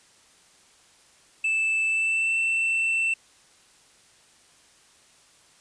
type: tone with pitch glide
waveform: triangle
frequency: 2637 to 2678 Hz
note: E7 to E7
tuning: 0 to +27 cents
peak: -20 dBFS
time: 1.44-3.14 s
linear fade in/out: 5 ms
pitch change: +27 cents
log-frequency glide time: 1.86-2.38 s
effects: white hiss -57 dBFS RMS until 5.6 s + resampled to 22050 Hz